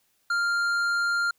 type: tone with tanh clipping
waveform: sine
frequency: 1396.9 Hz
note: F6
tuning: in tune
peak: -24 dBFS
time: 0.3-1.31 s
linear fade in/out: 5 ms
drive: 10 dB
effects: white hiss -69 dBFS RMS until 1.38 s